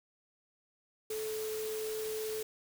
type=tone in noise; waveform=sine; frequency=434.5 Hz; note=A4; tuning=22 cents flat; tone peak=-35 dBFS; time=1.1-2.43 s; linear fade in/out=5 ms; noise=white; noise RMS=-44 dBFS; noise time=1.1-2.43 s; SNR=+6 dB; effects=none